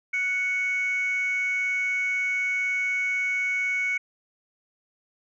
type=tone pair together; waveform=sine; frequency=1480 / 2221 Hz; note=F#6 / C#7; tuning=0 / +3 cents; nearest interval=perfect fifth; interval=703 cents; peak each=-32 / -22 dBFS; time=0.13-3.98 s; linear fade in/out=10 ms; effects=tanh soft clip ceiling -20 dBFS